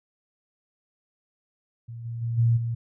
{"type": "tone with level steps", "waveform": "sine", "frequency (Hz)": 116.54, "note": "A#2", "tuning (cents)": 0, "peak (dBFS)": [-35, -30, -25, -17, -25], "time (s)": [1.88, 2.75], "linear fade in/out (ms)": 10, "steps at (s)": [2.04, 2.21, 2.37, 2.56], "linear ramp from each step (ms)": 20, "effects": []}